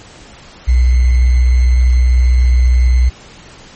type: tone with sample-and-hold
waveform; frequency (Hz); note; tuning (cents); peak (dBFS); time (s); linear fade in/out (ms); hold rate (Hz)
sine; 61.74; B1; 0; -6; 0.67-3.1; 20; 2100
effects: pink hiss -38 dBFS RMS until 3.75 s + MP3 32 kbps